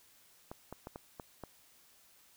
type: clicks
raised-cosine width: 1 ms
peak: -29 dBFS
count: 6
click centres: 0.515 / 0.726 / 0.871 / 0.959 / 1.198 / 1.437 s
effects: white hiss -64 dBFS RMS until 2.36 s